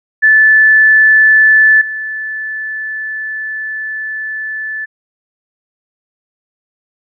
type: tone with level steps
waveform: sine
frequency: 1745 Hz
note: A6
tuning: 15 cents flat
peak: -4 / -18 dBFS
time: 0.22-4.86 s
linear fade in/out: 20 ms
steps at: 1.81 s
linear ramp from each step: 5 ms
effects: none